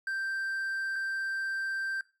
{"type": "tone pair in turn", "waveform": "triangle", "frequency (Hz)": [1569, 1569], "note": ["G6", "G6"], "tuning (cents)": [1, 1], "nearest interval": "unison", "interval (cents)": 0, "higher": "neither", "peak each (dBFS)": -28, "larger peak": "neither", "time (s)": [[0.07, 0.96], [0.96, 2.01]], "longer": "second", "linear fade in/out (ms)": 2, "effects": ["noise-tail reverb RT60 0.3 s tail -19 dB re dry", "MP3 96 kbps"]}